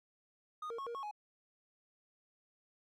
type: tone with pitch steps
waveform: triangle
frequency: 1234 / 463.4 / 1096 / 471.2 / 1098 / 838 Hz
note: D#6 / A#4 / C#6 / A#4 / C#6 / G#5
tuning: -15 / -10 / -20 / +19 / -17 / +15 cents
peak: -38 dBFS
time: 0.62-1.112 s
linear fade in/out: 5 ms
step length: 82 ms
effects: none